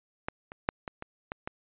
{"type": "clicks", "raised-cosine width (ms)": 0.5, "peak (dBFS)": [-16, -27, -9, -21, -23, -19, -19], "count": 7, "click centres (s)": [0.285, 0.519, 0.689, 0.878, 1.024, 1.319, 1.475], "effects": ["resampled to 8000 Hz"]}